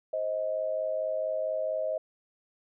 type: tone pair together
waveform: sine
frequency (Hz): 525 / 629.4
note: C5 / D#5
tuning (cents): +6 / +20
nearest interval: minor third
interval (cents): 314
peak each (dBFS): -33 / -29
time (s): 0.13-1.98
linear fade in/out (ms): 5
effects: none